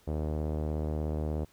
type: tone with low-pass filter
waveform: sawtooth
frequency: 76.7 Hz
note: D#2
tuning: 24 cents flat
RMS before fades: -32 dBFS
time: 0.07-1.45 s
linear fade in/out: 10 ms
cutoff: 570 Hz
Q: 1.6
effects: pink hiss -63 dBFS RMS until 1.52 s